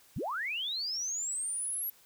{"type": "linear sweep", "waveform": "sine", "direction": "up", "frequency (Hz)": [63, 11750], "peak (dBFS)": -32, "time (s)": [0.16, 1.9], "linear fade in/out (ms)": 5, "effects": ["white hiss -61 dBFS RMS until 2.05 s"]}